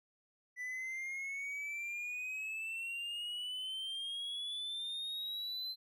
triangle exponential sweep, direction up, 1975.5 to 4100 Hz, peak -37 dBFS, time 0.56-5.76 s, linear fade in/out 50 ms, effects none

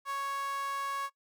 sawtooth tone with high-pass filter, 554.4 Hz, C#5, in tune, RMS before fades -35 dBFS, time 0.05-1.1 s, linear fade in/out 50 ms, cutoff 1200 Hz, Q 6.1, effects noise-tail reverb RT60 0.1 s tail -21 dB re dry

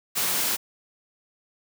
white high-pass noise, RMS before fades -25 dBFS, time 0.15-0.57 s, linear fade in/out 20 ms, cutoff 130 Hz, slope 12 dB/octave, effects none

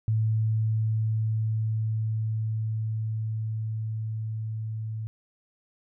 sine tone with level ramp, 110 Hz, A2, in tune, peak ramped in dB -21 to -30 dBFS, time 0.08-5.07 s, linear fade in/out 0 ms, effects none

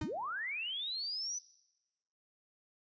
45% pulse tone with exponential decay, 307.2 Hz, D#4, 22 cents flat, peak -35 dBFS, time 0.01-0.16 s, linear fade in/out 5 ms, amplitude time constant 31 ms
sine linear sweep, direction up, 31.56 to 6040 Hz, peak -36 dBFS, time 0.01-1.39 s, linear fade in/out 10 ms
effects noise-tail reverb RT60 1.0 s tail -20 dB re dry + resampled to 16000 Hz

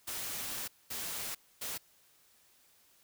white noise bursts at uneven times, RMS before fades -39 dBFS, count 3, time 0.07-0.68 / 0.9-1.35 / 1.61-1.78 s, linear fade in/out 10 ms, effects white hiss -66 dBFS RMS until 3.03 s

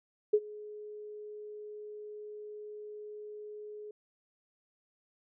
sine tone with ADSR envelope, 421.1 Hz, G#4, 24 cents sharp, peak -19 dBFS, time 0.33-3.91 s, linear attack 10 ms, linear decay 53 ms, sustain -23 dB, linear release 3 ms, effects none

